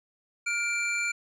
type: tone pair together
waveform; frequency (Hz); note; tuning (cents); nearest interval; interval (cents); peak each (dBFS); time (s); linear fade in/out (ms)
square; 1417.4 / 2349; F6 / D7; +25 / 0; major sixth; 875; -34 / -28; 0.46-1.12; 10
effects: resampled to 22050 Hz